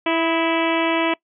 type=harmonic tone with a mistuned harmonic; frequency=329.6 Hz; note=E4; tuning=in tune; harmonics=1 / 2 / 3 / 4 / 5 / 6 / 7 / 8 / 9 / 10; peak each=-21 / -23 / -25 / -31 / -33 / -30 / -28 / -29 / -32 / -35 dBFS; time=0.06-1.14 s; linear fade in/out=5 ms; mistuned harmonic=4; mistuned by=-40 cents; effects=noise-tail reverb RT60 0.1 s tail -23 dB re dry